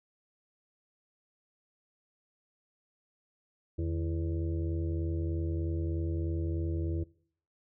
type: harmonic tone with a mistuned harmonic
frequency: 83.2 Hz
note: E2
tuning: 17 cents sharp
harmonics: 1 / 2 / 4 / 5 / 6 / 7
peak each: -31 / -40 / -36 / -47 / -48 / -51 dBFS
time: 3.78-7.04 s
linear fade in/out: 10 ms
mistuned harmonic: 2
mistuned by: -140 cents
effects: noise-tail reverb RT60 0.6 s tail -23 dB re dry